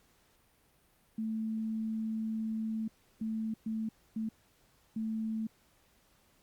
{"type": "tone bursts at uneven times", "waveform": "sine", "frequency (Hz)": 220.7, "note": "A3", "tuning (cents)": 5, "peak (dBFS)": -32, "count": 5, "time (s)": [[1.18, 2.88], [3.21, 3.54], [3.66, 3.89], [4.16, 4.29], [4.96, 5.47]], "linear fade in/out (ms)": 5, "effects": ["pink hiss -68 dBFS RMS until 6.42 s", "Opus 48 kbps"]}